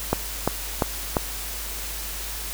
click train, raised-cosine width 1 ms, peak -5 dBFS, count 4, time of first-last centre 0.13-1.168 s, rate 2.89 Hz, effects added 50 Hz sine -35 dBFS peak until 2.53 s + white hiss -33 dBFS RMS until 2.53 s

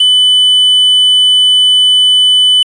triangle tone with quantisation, 3000 Hz, F#7, 23 cents sharp, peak -3 dBFS, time 0-2.63 s, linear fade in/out 5 ms, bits 5, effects resampled to 22050 Hz

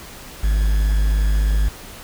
triangle tone with quantisation, 51.7 Hz, G#1, 7 cents flat, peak -12 dBFS, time 0.43-1.69 s, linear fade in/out 10 ms, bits 6, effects pink hiss -38 dBFS RMS until 2.03 s

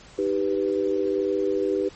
sine chord, Eb augmented, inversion none, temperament equal, 311.1 / 392 / 493.9 Hz, Eb4 / G4 / B4, 0 / 0 / 0 cents, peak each -28 / -23 / -27 dBFS, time 0.18-1.89 s, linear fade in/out 10 ms, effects pink hiss -48 dBFS RMS until 1.95 s + MP3 32 kbps

